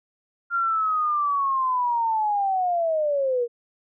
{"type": "linear sweep", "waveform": "sine", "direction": "down", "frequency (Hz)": [1396.9, 466.2], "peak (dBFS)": -20, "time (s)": [0.5, 3.48], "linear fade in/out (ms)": 50, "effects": []}